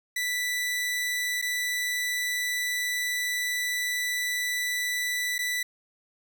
sawtooth tone with dropouts, 1975.5 Hz, B6, in tune, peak -23 dBFS, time 0.16-5.63 s, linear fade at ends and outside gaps 5 ms, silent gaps 1.416-1.423 / 5.382-5.389 s, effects none

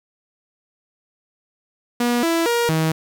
sawtooth tone with pitch steps, 240.9 / 332.3 / 472.5 / 159.5 Hz, B3 / E4 / A#4 / D#3, -43 / +14 / +23 / +43 cents, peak -13 dBFS, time 2-2.92 s, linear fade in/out 5 ms, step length 230 ms, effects 9-bit

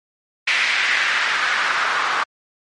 white noise with band-pass filter sweep, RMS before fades -19 dBFS, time 0.47-2.24 s, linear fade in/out 10 ms, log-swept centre 2200 to 1200 Hz, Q 2.5, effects low-pass 5000 Hz 12 dB/octave + MP3 48 kbps

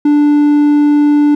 triangle tone, 293.7 Hz, D4, in tune, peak -4 dBFS, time 0.05-1.35 s, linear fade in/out 5 ms, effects none

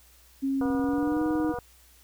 sine tone with pitch glide, 271.2 to 309.7 Hz, C#4 to D#4, -38 to -8 cents, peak -24 dBFS, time 0.42-1.53 s, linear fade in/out 20 ms, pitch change +230 cents, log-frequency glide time 0.8-1.22 s
click train, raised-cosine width 5 ms, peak -31 dBFS, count 22, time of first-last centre 0.61-1.587 s, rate 21.5 Hz
harmonic tone, 242.2 Hz, B3, 34 cents flat, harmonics 2 / 3 / 4 / 5 / 6, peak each -33 / -37 / -39 / -41 / -43 dBFS, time 0.61-1.59 s, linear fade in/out 2 ms
effects added 60 Hz sine -58 dBFS peak until 2.03 s + white hiss -58 dBFS RMS until 2.03 s

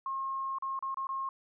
sine tone with dropouts, 1075 Hz, C6, 47 cents sharp, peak -32 dBFS, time 0.06-1.29 s, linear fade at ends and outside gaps 2 ms, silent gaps 0.585-0.623 / 0.791-0.825 / 0.944-0.971 / 1.07-1.09 s, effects none

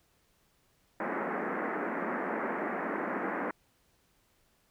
pink band-pass noise, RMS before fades -34 dBFS, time 1-3.51 s, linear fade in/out 2 ms, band 200 to 2000 Hz, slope 48 dB/octave, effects pink hiss -70 dBFS RMS until 4.7 s

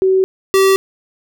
sine / square tone pair in turn, 378.8 / 386.1 Hz, F#4 / G4, +41 / -26 cents, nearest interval unison, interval 33 cents, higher second, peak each -9 dBFS, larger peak neither, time 0.02-0.24 / 0.54-0.76 s, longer neither, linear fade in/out 0 ms, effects none

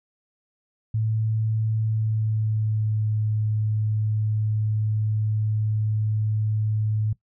sine tone with pitch glide, 110 to 107.61 Hz, A2 to A2, 0 to -38 cents, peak -21 dBFS, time 0.94-7.13 s, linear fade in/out 5 ms, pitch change -38 cents, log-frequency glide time 1.79-3.07 s, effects noise-tail reverb RT60 0.1 s tail -18 dB re dry

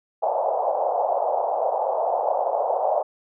pink band-pass noise, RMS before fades -23 dBFS, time 0.22-3.03 s, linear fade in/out 10 ms, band 540 to 860 Hz, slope 48 dB/octave, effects none

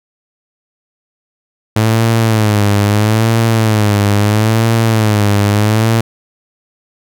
sawtooth tone with vibrato, 107.9 Hz, A2, 33 cents flat, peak -5 dBFS, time 1.76-6.01 s, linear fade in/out 5 ms, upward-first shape sine, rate 0.76 Hz, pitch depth 98 cents each way, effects none

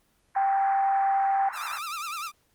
pink band-pass noise, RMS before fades -37 dBFS, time 0.35-1.79 s, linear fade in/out 2 ms, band 830 to 1900 Hz, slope 48 dB/octave
sine tone, 784 Hz, G5, in tune, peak -21 dBFS, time 0.36-1.49 s, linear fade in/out 5 ms
sawtooth tone with vibrato, 1265 Hz, D#6, 28 cents sharp, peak -28 dBFS, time 1.52-2.32 s, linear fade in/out 50 ms, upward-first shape sine, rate 10 Hz, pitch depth 130 cents each way
effects pink hiss -67 dBFS RMS until 2.54 s + Opus 24 kbps

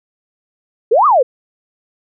sine exponential two-way sweep, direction up then down, 403.9 to 1269 to 466.5 Hz, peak -7 dBFS, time 0.91-1.23 s, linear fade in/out 10 ms, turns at 1.06 s, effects none

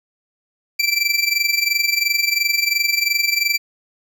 25% pulse tone with amplitude modulation, 2339 Hz, D7, 8 cents flat, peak -9 dBFS, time 0.79-3.58 s, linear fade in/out 10 ms, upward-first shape sine, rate 22.9 Hz, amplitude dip 75%, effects none

